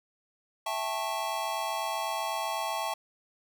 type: chord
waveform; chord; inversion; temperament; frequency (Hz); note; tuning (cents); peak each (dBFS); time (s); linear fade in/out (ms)
square; A dominant seventh; second; just; 660 / 792 / 880 / 1100; E5 / G5 / A5 / C#6; +2 / +18 / 0 / -14; -37 / -38 / -35 / -37; 0.66-2.94; 5
effects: none